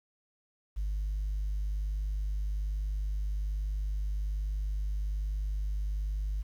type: tone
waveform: sine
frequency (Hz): 50.6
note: G#1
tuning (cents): -44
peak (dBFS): -28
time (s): 0.76-6.43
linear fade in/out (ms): 20
effects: tanh soft clip ceiling -27 dBFS + 10-bit